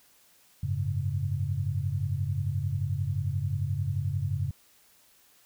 sine chord, F# suspended second, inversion none, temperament equal, 92.5 / 103.83 / 138.59 Hz, F#2 / G#2 / C#3, 0 / 0 / 0 cents, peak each -31 dBFS, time 0.63-4.51 s, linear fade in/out 5 ms, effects white hiss -61 dBFS RMS until 5.45 s

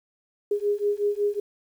sine beating tone pair, 408.4 / 413.8 Hz, G#4 / G#4, -29 / -6 cents, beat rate 5.4 Hz, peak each -25 dBFS, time 0.51-1.4 s, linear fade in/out 5 ms, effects 9-bit

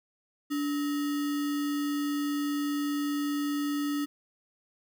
sine tone with sample-and-hold, 290 Hz, D4, 22 cents flat, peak -27 dBFS, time 0.5-4.06 s, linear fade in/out 20 ms, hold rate 1575 Hz, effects none

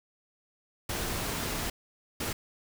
pink noise bursts at uneven times, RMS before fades -33 dBFS, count 2, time 0.89-1.7 / 2.2-2.33 s, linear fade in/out 5 ms, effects none

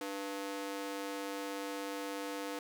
sawtooth ring-modulated tone, 395.1 Hz, G4, 14 cents sharp, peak -31 dBFS, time 0.01-2.59 s, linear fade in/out 2 ms, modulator 97.9 Hz, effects none

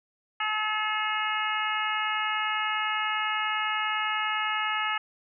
harmonic tone with a mistuned harmonic, 430 Hz, A4, 40 cents flat, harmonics 2 / 3 / 4 / 5 / 6 / 7, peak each -33 / -30 / -33 / -33 / -37 / -34 dBFS, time 0.4-4.98 s, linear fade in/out 5 ms, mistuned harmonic 7, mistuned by -78 cents, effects none

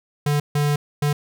square tone bursts at uneven times, 146.3 Hz, D3, 6 cents flat, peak -18 dBFS, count 3, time 0.26-0.4 / 0.55-0.76 / 1.02-1.13 s, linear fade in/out 5 ms, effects none

